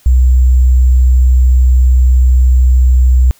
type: tone with sample-and-hold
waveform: sine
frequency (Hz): 63.1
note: B1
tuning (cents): +38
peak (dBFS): -4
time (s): 0.06-3.31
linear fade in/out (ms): 0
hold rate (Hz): 7350
effects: white hiss -48 dBFS RMS until 3.39 s